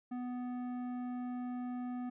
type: tone with tanh clipping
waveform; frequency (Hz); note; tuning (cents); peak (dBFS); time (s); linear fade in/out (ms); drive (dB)
sine; 247.7; B3; +5; -39; 0.11-2.1; 10; 12
effects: none